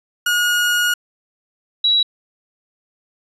30% pulse / sine tone pair in turn, 1441 / 3896 Hz, F#6 / B7, -46 / -24 cents, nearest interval octave + perfect fourth, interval 1722 cents, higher second, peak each -12 dBFS, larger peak neither, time 0.26-0.94 / 1.84-2.03 s, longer first, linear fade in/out 5 ms, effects resampled to 32000 Hz

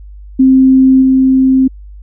sine tone with level steps, 262.8 Hz, C4, 8 cents sharp, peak -3 / -5 dBFS, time 0.39-1.68 s, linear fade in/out 10 ms, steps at 1.01 s, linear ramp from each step 20 ms, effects added 50 Hz sine -29 dBFS peak until 2.02 s

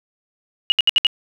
sine tone bursts, 2881 Hz, F#7, 47 cents flat, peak -10 dBFS, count 5, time 0.7-1.068 s, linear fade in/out 0 ms, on 20 ms, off 67 ms, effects none

